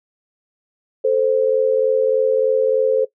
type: tone pair together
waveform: sine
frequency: 440 / 523.3 Hz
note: A4 / C5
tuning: 0 / 0 cents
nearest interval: minor third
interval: 300 cents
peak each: -16 dBFS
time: 1.04-3.05 s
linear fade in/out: 10 ms
effects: noise-tail reverb RT60 0.1 s tail -17 dB re dry